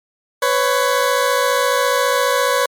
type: tone pair together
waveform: 20% pulse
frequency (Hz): 499.8 / 554.4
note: B4 / C#5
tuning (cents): +21 / 0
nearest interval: major second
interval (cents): 179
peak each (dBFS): -12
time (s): 0.42-2.66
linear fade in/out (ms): 5
effects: MP3 64 kbps